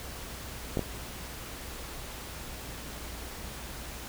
clicks, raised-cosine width 2 ms, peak -15 dBFS, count 2, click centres 0.772 / 0.793 s, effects added 60 Hz sine -45 dBFS peak until 4.08 s + pink hiss -42 dBFS RMS until 4.08 s

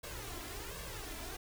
pink noise with flanger, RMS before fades -44 dBFS, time 0.03-1.37 s, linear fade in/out 10 ms, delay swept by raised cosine 1.8 to 3 ms, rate 1.3 Hz, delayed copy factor +0.75, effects none

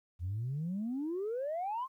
sine exponential sweep, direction up, 82.41 to 1087 Hz, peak -32 dBFS, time 0.19-1.88 s, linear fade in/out 50 ms, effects tanh soft clip ceiling -30 dBFS + 12-bit

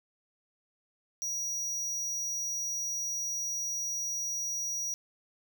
square tone, 5780 Hz, F#8, 41 cents flat, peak -32 dBFS, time 1.22-4.94 s, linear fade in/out 0 ms, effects none

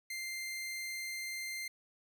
sawtooth tone, 2093 Hz, C7, in tune, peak -35 dBFS, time 0.1-1.68 s, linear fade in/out 5 ms, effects none

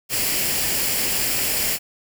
white noise with comb filter, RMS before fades -22 dBFS, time 0.09-1.79 s, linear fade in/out 50 ms, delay 0.4 ms, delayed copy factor +0.5, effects none

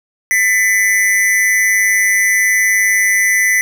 square tone with amplitude modulation, 2000 Hz, B6, 21 cents sharp, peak -8 dBFS, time 0.31-3.61 s, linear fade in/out 0 ms, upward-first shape sine, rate 199 Hz, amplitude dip 65%, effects none

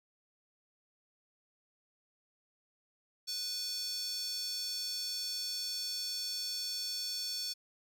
square tone with high-pass filter, 493.9 Hz, B4, in tune, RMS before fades -38 dBFS, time 3.27-7.54 s, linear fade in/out 20 ms, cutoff 4800 Hz, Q 7.9, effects none

